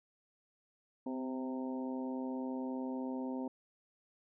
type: harmonic tone with a mistuned harmonic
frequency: 130.81 Hz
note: C3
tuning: in tune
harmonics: 2 / 3 / 4 / 5 / 6 / 7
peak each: -37 / -47 / -46 / -51 / -53 / -49 dBFS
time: 1.06-3.48 s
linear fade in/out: 5 ms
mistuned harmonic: 2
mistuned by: -23 cents
effects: none